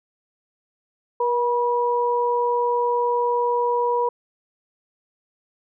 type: tone pair together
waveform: sine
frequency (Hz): 479.4 / 970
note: A#4 / B5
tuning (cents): +48 / -31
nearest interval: octave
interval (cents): 1221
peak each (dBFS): -21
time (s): 1.2-4.09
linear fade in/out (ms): 5
effects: none